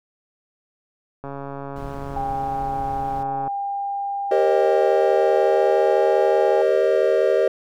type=click train; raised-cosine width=1 ms; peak=-19 dBFS; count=312; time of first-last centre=1.24-3.477 s; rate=139 Hz
type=noise; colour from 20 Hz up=brown; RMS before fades=-36 dBFS; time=1.76-3.23 s; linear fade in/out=2 ms
type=tone with pitch glide; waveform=sine; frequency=800 to 815.4 Hz; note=G5 to G#5; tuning=+35 to -32 cents; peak=-23 dBFS; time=2.16-6.62 s; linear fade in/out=5 ms; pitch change=+33 cents; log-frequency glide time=5.2-6.04 s
type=chord; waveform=triangle; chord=C minor seventh; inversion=second; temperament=equal with one note detuned; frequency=392 / 466.2 / 536.7 / 622.3 Hz; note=G4 / Bb4 / C5 / Eb5; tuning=0 / 0 / +44 / 0 cents; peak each=-19 dBFS; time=4.31-7.48 s; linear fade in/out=5 ms
effects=none